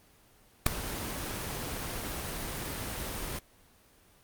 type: noise with ADSR envelope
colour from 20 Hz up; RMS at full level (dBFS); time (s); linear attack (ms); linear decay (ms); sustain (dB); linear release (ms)
pink; -17; 0.66-3.39; 6; 3; -19; 4
effects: pink hiss -61 dBFS RMS until 4.23 s + Opus 24 kbps